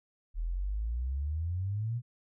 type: exponential sweep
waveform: sine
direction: up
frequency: 38.89 to 123.47 Hz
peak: -30 dBFS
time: 0.34-2.02 s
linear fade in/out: 50 ms
effects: none